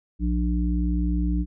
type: harmonic tone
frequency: 59.5 Hz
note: A#1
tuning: 36 cents sharp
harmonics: 1 / 3 / 5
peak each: -22 / -27 / -29 dBFS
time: 0.19-1.46 s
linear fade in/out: 50 ms
effects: none